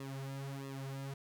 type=tone with flanger; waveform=sawtooth; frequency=136.5 Hz; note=C#3; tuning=26 cents flat; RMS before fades=-43 dBFS; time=0-1.14 s; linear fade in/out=5 ms; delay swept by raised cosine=1.3 to 4.7 ms; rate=1.5 Hz; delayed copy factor=-1; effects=none